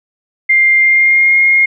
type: tone with pitch glide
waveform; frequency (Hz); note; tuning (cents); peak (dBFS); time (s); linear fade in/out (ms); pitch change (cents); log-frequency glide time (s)
sine; 2100 to 2139; C7 to C7; +6 to +38; -6; 0.49-1.66; 10; +32; 0.76-1.38
effects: none

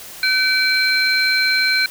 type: tone cluster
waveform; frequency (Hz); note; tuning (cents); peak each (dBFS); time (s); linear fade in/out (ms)
sine; 1525 / 2316 / 4132; G6 / D7 / C8; -48 / -25 / -22; -18; 0.23-1.86; 2
effects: tanh soft clip ceiling -4 dBFS + white hiss -36 dBFS RMS until 1.9 s

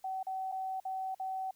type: tone with dropouts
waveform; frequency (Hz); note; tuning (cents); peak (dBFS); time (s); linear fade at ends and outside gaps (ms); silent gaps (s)
sine; 760; F#5; +46; -34; 0.04-1.51; 5; 0.23-0.267 / 0.517-0.522 / 0.801-0.851 / 1.147-1.197
effects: white hiss -69 dBFS RMS until 1.55 s

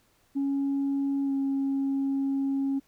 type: tone with pitch glide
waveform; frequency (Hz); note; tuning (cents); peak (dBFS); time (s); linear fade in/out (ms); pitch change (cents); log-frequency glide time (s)
sine; 277.2 to 273.4; C#4 to C#4; 0 to -24; -23; 0.35-2.8; 20; -24; 1.24-1.32
effects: tanh soft clip ceiling -22 dBFS + pink hiss -66 dBFS RMS until 2.87 s

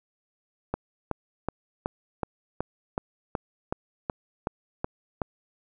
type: click train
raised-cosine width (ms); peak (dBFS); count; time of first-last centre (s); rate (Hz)
1; -13; 13; 0.74-5.218; 2.68
effects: none

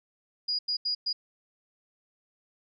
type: tone bursts at uneven times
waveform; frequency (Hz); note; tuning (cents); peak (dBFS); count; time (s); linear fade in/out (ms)
sine; 4887; D#8; -32; -26; 4; 0.48-0.59 / 0.68-0.77 / 0.85-0.95 / 1.06-1.13; 10
effects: none

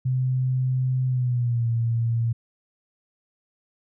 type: tone with pitch glide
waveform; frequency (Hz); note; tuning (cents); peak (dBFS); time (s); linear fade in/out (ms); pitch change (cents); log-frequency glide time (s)
sine; 128.6 to 115.9; C3 to A#2; -30 to -10; -20; 0.05-2.33; 10; -180; 1.07-1.68
effects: none

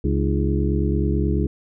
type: harmonic tone with a mistuned harmonic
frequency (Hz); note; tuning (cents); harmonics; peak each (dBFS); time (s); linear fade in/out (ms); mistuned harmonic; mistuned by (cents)
69.2; C#2; -2; 1 / 2 / 3 / 4 / 5 / 6; -21 / -24 / -26 / -27 / -28 / -29; 0.04-1.47; 5; 4; +150
effects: none

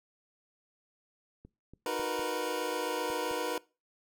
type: clicks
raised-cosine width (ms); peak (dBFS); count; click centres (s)
3; -37; 6; 1.45 / 1.736 / 1.996 / 2.194 / 3.102 / 3.312
type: chord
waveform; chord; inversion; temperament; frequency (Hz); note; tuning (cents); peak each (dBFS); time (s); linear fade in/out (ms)
25% pulse; B major seventh; first; equal with one note detuned; 311.1 / 365.3 / 466.2 / 493.9; D#4 / F#4 / A#4 / B4; 0 / -22 / 0 / 0; -36 / -36 / -33 / -31; 1.86-3.58; 2
effects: noise-tail reverb RT60 0.3 s tail -22 dB re dry

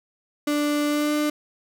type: tone with pitch glide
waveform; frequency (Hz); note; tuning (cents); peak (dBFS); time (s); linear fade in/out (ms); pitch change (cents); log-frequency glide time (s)
35% pulse; 294.2 to 298.7; D4 to D4; +3 to +29; -19; 0.47-1.3; 5; +26; 0.88-1.13
effects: none

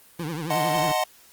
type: tone with vibrato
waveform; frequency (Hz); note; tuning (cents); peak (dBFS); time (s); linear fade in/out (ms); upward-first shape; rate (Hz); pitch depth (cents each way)
25% pulse; 159.6; D#3; +44; -24; 0.19-0.92; 5; triangle; 11; 180
type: chord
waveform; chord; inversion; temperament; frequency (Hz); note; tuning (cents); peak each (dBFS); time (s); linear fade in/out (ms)
square; D# diminished seventh; none; equal with one note detuned; 622.3 / 740 / 888.2 / 1046.5; D#5 / F#5 / A5 / C6; 0 / 0 / +16 / 0; -27 / -26 / -31 / -30; 0.5-1.04; 5
effects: white hiss -53 dBFS RMS until 1.32 s + Opus 32 kbps

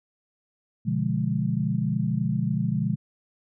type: chord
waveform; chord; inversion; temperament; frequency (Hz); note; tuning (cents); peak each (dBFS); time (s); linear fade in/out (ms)
sine; B diminished seventh; none; equal; 123.47 / 146.83 / 174.61 / 207.7; B2 / D3 / F3 / Ab3; 0 / 0 / 0 / 0; -28; 0.85-2.96; 20
effects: none

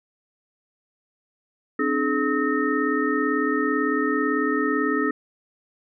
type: tone cluster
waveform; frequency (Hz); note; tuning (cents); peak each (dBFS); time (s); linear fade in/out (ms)
sine; 262.8 / 300.8 / 425.6 / 1281 / 1837; C4 / D4 / G#4 / E6 / A#6; +8 / +42 / +42 / -50 / -26; -26 / -25 / -26 / -27 / -28; 1.79-5.11; 5
effects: none

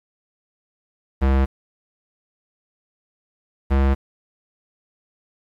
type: tone pair in turn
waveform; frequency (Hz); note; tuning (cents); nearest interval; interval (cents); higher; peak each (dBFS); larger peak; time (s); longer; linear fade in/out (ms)
square; 67 / 67.86; C2 / C#2; +42 / -36; unison; 22; second; -15; neither; 1.21-1.46 / 3.7-3.95; neither; 20
effects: low-pass 2000 Hz 12 dB/octave + 8-bit

